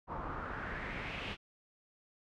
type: noise with low-pass filter sweep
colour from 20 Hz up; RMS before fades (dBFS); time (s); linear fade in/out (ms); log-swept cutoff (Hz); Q
pink; -41; 0.07-1.37; 50; 1000 to 3000; 3
effects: none